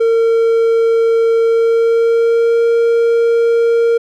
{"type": "tone with pitch glide", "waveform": "triangle", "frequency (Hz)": [456.8, 464.2], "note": ["A#4", "A#4"], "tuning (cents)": [-35, -7], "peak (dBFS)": -7, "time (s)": [0, 3.98], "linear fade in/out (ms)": 10, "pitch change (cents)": 28, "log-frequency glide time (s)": [1.42, 2.64], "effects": []}